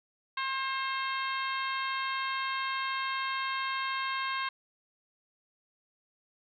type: harmonic tone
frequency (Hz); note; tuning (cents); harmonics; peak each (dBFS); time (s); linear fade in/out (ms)
533; C5; +32; 2 / 3 / 4 / 5 / 6 / 7 / 8; -33 / -37 / -39 / -41 / -43 / -44 / -45; 0.37-4.49; 5
effects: none